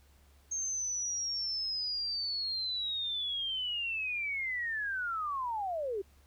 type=linear sweep; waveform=sine; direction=down; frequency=6430 to 370 Hz; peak=-32 dBFS; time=0.51-6.02 s; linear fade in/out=10 ms; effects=added 70 Hz sine -60 dBFS peak until 6.26 s + pink hiss -67 dBFS RMS until 6.26 s